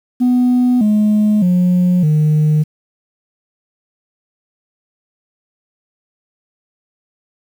sine tone with pitch steps, 248.3 / 211.2 / 179.68 / 152.85 Hz, B3 / G#3 / F3 / D#3, +9 / +29 / +50 / -30 cents, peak -7 dBFS, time 0.2-2.64 s, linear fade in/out 20 ms, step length 610 ms, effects tanh soft clip ceiling -8 dBFS + 7-bit

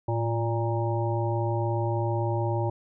harmonic tone with a mistuned harmonic, 116.4 Hz, A#2, 2 cents flat, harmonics 1 / 3 / 5 / 7 / 8, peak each -26 / -31 / -33 / -34 / -35 dBFS, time 0.08-2.7 s, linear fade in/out 5 ms, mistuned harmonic 1, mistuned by -70 cents, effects none

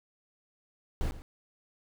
brown noise with echo, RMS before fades -30 dBFS, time 1.01-1.11 s, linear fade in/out 0 ms, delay 110 ms, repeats 1, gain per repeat -14 dB, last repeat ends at 1.22 s, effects none

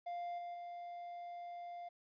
triangle tone with level steps, 698.5 Hz, F5, in tune, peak -38 / -41 / -43 dBFS, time 0.06-1.89 s, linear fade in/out 10 ms, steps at 0.38 / 0.54 s, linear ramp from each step 5 ms, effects resampled to 11025 Hz + 13-bit

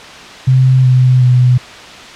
sine tone with pitch steps, 130 / 127.55 / 125.14 Hz, C3 / C3 / B2, -11 / -44 / +23 cents, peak -5 dBFS, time 0.47-1.58 s, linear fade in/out 10 ms, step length 370 ms, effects white hiss -31 dBFS RMS until 2.15 s + low-pass 4000 Hz 12 dB/octave

